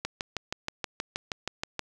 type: click train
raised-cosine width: 0.2 ms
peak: -13 dBFS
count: 12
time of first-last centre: 0.05-1.793 s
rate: 6.31 Hz
effects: none